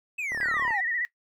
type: exponential sweep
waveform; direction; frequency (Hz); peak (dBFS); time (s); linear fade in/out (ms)
triangle; down; 2637 to 741; -27; 0.18-0.81; 10
type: click train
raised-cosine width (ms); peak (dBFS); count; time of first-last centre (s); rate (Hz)
1; -26; 15; 0.32-0.707; 36.2
type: tone with vibrato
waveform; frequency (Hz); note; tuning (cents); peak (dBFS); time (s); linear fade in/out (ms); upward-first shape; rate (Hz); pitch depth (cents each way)
sine; 1900; A#6; +33; -26; 0.41-1.05; 0; sine; 15; 77
effects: noise-tail reverb RT60 0.1 s tail -18 dB re dry